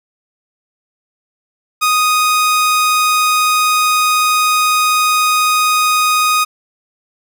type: tone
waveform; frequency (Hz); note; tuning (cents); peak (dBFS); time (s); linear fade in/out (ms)
sawtooth; 1244.5; D#6; 0; -7; 1.81-6.45; 20
effects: none